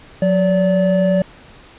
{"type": "tone pair together", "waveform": "triangle", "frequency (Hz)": [181.8, 577.2], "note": ["F#3", "D5"], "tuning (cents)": [-30, -30], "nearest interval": "octave + minor sixth", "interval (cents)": 2000, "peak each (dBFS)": -13, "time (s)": [0.22, 1.22], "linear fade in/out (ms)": 2, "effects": ["pink hiss -43 dBFS RMS until 1.78 s", "resampled to 8000 Hz"]}